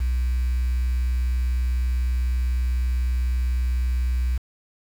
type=tone; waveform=triangle; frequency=62 Hz; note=B1; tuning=7 cents sharp; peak=-16 dBFS; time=0-4.38 s; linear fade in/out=10 ms; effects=tanh soft clip ceiling -17 dBFS + 7-bit